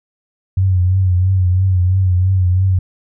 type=tone with vibrato; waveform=sine; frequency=92.5 Hz; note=F#2; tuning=in tune; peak=-10 dBFS; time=0.57-2.79 s; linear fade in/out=5 ms; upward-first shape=triangle; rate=3 Hz; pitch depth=69 cents each way; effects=none